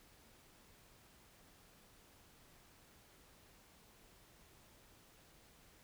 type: silence
effects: pink hiss -65 dBFS RMS until 5.83 s